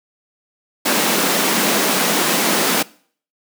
pink high-pass noise, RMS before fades -17 dBFS, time 0.85-2.83 s, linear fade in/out 10 ms, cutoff 180 Hz, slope 48 dB/octave, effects noise-tail reverb RT60 0.5 s tail -22 dB re dry

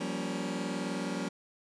sawtooth chord, G half-diminished seventh, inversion third, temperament just, 176.4 / 196 / 235.2 / 282.2 Hz, F3 / G3 / Bb3 / Db4, +18 / 0 / +16 / +31 cents, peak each -34 dBFS, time 0-1.29 s, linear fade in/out 10 ms, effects resampled to 22050 Hz

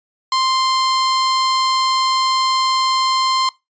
sawtooth tone pair together, 1046.5 / 2093 Hz, C6 / C7, 0 / 0 cents, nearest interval octave, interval 1200 cents, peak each -11 / -14 dBFS, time 0.32-3.49 s, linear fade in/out 2 ms, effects noise-tail reverb RT60 0.2 s tail -20 dB re dry + resampled to 16000 Hz

